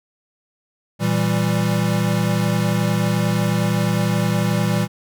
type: chord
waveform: square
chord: E diminished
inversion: second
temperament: equal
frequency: 116.54 / 164.81 / 196 Hz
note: Bb2 / E3 / G3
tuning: 0 / 0 / 0 cents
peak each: -22 dBFS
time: 0.99-4.88 s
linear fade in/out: 50 ms
effects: none